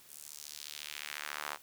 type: tone with high-pass filter sweep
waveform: sawtooth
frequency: 74.2 Hz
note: D2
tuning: 18 cents sharp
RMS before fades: -44 dBFS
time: 0.07-1.58 s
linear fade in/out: 50 ms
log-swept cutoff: 10000 to 960 Hz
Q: 1.4
effects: white hiss -59 dBFS RMS until 1.62 s